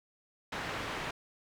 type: low-pass noise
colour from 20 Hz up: white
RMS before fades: -38 dBFS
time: 0.52-1.11 s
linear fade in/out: 5 ms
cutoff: 2000 Hz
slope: 12 dB/octave
effects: none